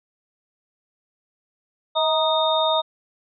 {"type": "tone cluster", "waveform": "sine", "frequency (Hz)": [636, 937, 1242, 3677], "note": ["D#5", "A#5", "D#6", "A#7"], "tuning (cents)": [38, 9, -3, -24], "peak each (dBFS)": [-21, -23, -27, -23], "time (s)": [1.95, 2.82], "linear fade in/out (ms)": 20, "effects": []}